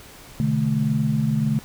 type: tone cluster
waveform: sine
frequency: 127.8 / 149.2 / 216.9 Hz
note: C3 / D3 / A3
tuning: -40 / +28 / -25 cents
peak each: -25 / -22 / -22 dBFS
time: 0.4-1.59 s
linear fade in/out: 0 ms
effects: pink hiss -44 dBFS RMS until 1.64 s